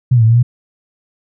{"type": "exponential two-way sweep", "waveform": "sine", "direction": "down then up", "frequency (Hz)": [130.81, 110, 124.5], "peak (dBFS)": -6, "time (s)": [0.11, 0.43], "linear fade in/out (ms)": 10, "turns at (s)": 0.24, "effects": []}